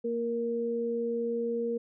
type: tone pair together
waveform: sine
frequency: 232.7 / 468.5 Hz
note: A#3 / A#4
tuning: -3 / +9 cents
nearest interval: octave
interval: 1212 cents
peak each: -34 / -29 dBFS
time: 0.04-1.78 s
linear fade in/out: 10 ms
effects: none